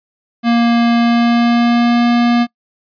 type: tone with pitch glide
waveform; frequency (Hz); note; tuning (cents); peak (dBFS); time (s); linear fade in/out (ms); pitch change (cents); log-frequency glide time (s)
square; 234.7 to 238.3; A#3 to A#3; +12 to +38; -10; 0.43-2.47; 50; +26; 0.98-2.08
effects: noise-tail reverb RT60 0.1 s tail -25 dB re dry + resampled to 11025 Hz